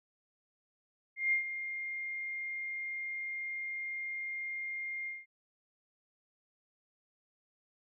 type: tone with ADSR envelope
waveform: sine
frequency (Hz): 2117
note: C7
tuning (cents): +20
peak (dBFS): -25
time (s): 1.16-5.26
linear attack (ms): 160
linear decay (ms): 110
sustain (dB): -11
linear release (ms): 190
effects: none